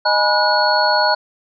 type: tone cluster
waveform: sine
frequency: 615 / 835 / 977 / 1454 / 4356 Hz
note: D#5 / G#5 / B5 / F#6 / C#8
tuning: -20 / +9 / -19 / -31 / -31 cents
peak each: -19 dBFS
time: 0.05-1.15 s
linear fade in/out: 10 ms
effects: none